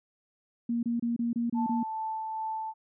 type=tone bursts; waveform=sine; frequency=235.2 Hz; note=A#3; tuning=16 cents sharp; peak=-26 dBFS; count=7; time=0.69-1.832 s; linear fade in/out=5 ms; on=140 ms; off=27 ms
type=tone with tremolo; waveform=sine; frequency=880 Hz; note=A5; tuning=in tune; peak=-30 dBFS; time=1.54-2.74 s; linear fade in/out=50 ms; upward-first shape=sine; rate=2.4 Hz; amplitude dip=25%
effects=none